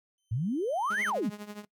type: tone with exponential growth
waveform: 20% pulse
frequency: 3081 Hz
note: G7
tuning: 31 cents flat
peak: -34 dBFS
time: 0.18-1.1 s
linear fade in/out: 1 ms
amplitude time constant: 200 ms
type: exponential two-way sweep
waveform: sine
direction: up then down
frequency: 101.3 to 2216 to 165 Hz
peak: -27 dBFS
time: 0.31-1.3 s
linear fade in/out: 10 ms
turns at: 1.03 s
type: tone with tremolo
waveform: sawtooth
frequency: 207.9 Hz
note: G#3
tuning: 2 cents sharp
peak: -33 dBFS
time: 0.9-1.65 s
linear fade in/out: 5 ms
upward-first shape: triangle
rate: 12 Hz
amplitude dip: 85%
effects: noise-tail reverb RT60 0.1 s tail -21 dB re dry